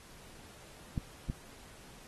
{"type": "clicks", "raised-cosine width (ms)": 5, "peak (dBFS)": -20, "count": 2, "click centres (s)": [0.978, 1.299], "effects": ["pink hiss -55 dBFS RMS until 2.07 s", "AAC 32 kbps"]}